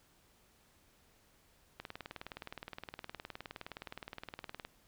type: click train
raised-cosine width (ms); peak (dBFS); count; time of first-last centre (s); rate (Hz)
0.3; -27; 56; 1.8-4.65; 19.3
effects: pink hiss -68 dBFS RMS until 4.87 s